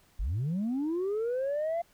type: linear sweep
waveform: sine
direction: up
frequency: 36.71 to 692 Hz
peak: -26 dBFS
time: 0.19-1.82 s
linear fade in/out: 10 ms
effects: tanh soft clip ceiling -26 dBFS + pink hiss -64 dBFS RMS until 1.93 s